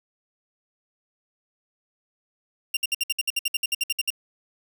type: tone bursts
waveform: sawtooth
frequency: 2782 Hz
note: F7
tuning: 7 cents flat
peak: -18 dBFS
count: 16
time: 2.74-4.104 s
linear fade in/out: 5 ms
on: 29 ms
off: 60 ms
effects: none